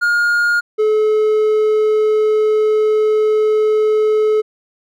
triangle tone pair in turn, 1422 / 429.9 Hz, F6 / A4, +31 / -40 cents, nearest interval octave + major sixth, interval 2071 cents, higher first, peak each -10 / -9 dBFS, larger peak second, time 0.01-0.61 / 0.78-4.42 s, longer second, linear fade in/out 20 ms, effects none

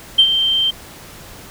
sine tone with ADSR envelope, 3136 Hz, G7, in tune, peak -4 dBFS, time 0.18-0.71 s, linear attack 12 ms, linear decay 69 ms, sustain -9 dB, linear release 13 ms, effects tanh soft clip ceiling 0 dBFS + pink hiss -38 dBFS RMS until 1.5 s

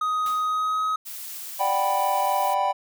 triangle tone with pitch glide, 1252 to 1268 Hz, D#6 to D#6, +10 to +32 cents, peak -20 dBFS, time 0.01-0.96 s, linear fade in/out 5 ms, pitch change +22 cents, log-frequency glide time 0.44-0.82 s
white noise with exponential decay, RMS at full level -38 dBFS, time 0.26-0.71 s, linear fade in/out 0 ms, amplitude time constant 96 ms
blue noise, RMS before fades -36 dBFS, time 1.05-2.55 s, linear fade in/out 20 ms
triangle chord, G major seventh, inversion second, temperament equal, 587.3 / 740 / 784 / 987.8 Hz, D5 / F#5 / G5 / B5, 0 / 0 / 0 / 0 cents, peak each -27 / -27 / -22 / -23 dBFS, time 1.59-2.73 s, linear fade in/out 20 ms
effects none

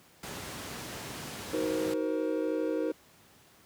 pink low-pass noise, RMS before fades -40 dBFS, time 0.23-1.94 s, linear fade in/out 5 ms, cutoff 12000 Hz, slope 12 dB/octave
triangle chord, C half-diminished seventh, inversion first, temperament just, 314 / 376.7 / 470.9 / 523.3 Hz, Eb4 / Gb4 / Bb4 / C5, +16 / +31 / +18 / 0 cents, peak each -30 / -35 / -31 / -33 dBFS, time 1.53-2.92 s, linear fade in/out 5 ms
effects pink hiss -59 dBFS RMS until 3.65 s + high-pass 100 Hz 12 dB/octave

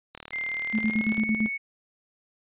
click train, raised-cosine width 0.2 ms, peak -22 dBFS, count 41, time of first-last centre 0.15-1.197 s, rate 38.2 Hz
sine tone with pitch glide, 2094 to 2216 Hz, C7 to C#7, +1 to -1 cents, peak -28 dBFS, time 0.32-1.58 s, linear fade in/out 20 ms, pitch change +98 cents, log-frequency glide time 0.81-1.15 s
sine tone with tremolo, 218.2 Hz, A3, 14 cents flat, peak -21 dBFS, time 0.73-1.49 s, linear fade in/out 20 ms, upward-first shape square, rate 8.9 Hz, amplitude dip 75%
effects resampled to 8000 Hz

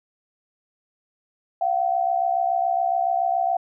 sine tone pair together, 691.9 / 759 Hz, F5 / F#5, -16 / +44 cents, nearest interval major second, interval 160 cents, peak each -22 / -22 dBFS, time 1.61-3.57 s, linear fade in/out 5 ms, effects none

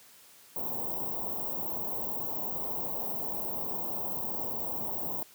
white band-stop noise, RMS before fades -34 dBFS, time 0.56-5.23 s, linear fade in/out 2 ms, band 1000 to 16000 Hz, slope 48 dB/octave, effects white hiss -56 dBFS RMS until 5.34 s + high-pass 100 Hz 12 dB/octave

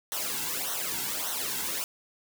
white noise with flanger, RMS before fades -32 dBFS, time 0.12-1.84 s, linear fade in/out 0 ms, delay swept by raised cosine 0.41 to 1.71 ms, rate 1.7 Hz, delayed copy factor -0.75, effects none

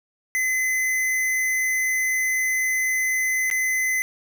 square tone with dropouts, 2036 Hz, C7, 48 cents flat, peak -21 dBFS, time 0.35-4.02 s, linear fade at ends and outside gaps 0 ms, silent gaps 3.501-3.512 s, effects none

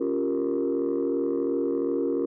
sine chord, G half-diminished seventh, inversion second, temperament equal, 277.2 / 349.2 / 392 / 466.2 Hz, Db4 / F4 / G4 / Bb4, 0 / 0 / 0 / 0 cents, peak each -27 / -27 / -30 / -27 dBFS, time 0-2.26 s, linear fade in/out 10 ms, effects tanh soft clip ceiling -18 dBFS

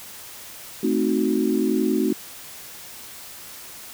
sine chord, A diminished seventh, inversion none, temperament equal, 220 / 261.6 / 311.1 / 370 Hz, A3 / C4 / Eb4 / Gb4, 0 / 0 / 0 / 0 cents, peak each -24 dBFS, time 0.83-2.13 s, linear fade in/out 5 ms, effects white hiss -40 dBFS RMS until 3.93 s

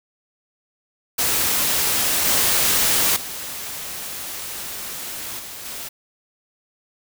white noise with level steps, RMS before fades -20 / -18 / -31 / -35 / -32 dBFS, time 1.18-5.89 s, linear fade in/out 10 ms, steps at 2.25 / 3.16 / 5.39 / 5.65 s, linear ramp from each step 5 ms, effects none

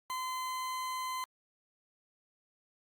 40% pulse tone, 1027 Hz, C6, 33 cents flat, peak -34 dBFS, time 0.1-1.24 s, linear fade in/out 0 ms, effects Opus 48 kbps

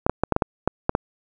clicks, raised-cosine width 1 ms, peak -4 dBFS, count 9, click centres 0.065 / 0.096 / 0.236 / 0.323 / 0.364 / 0.422 / 0.676 / 0.894 / 0.951 s, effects none

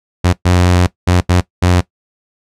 sawtooth tone bursts at uneven times, 89.4 Hz, F2, 41 cents sharp, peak -4 dBFS, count 5, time 0.24-0.33 / 0.45-0.87 / 1.07-1.21 / 1.29-1.41 / 1.62-1.81 s, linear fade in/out 10 ms, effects noise-tail reverb RT60 0.1 s tail -18 dB re dry + low-pass 9000 Hz 12 dB/octave

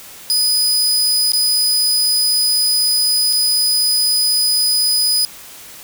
sawtooth tone with dropouts, 4978 Hz, D#8, in tune, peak -10 dBFS, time 0.3-5.25 s, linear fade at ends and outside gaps 0 ms, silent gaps 1.319-1.334 / 3.328-3.332 s, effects white hiss -37 dBFS RMS until 5.83 s

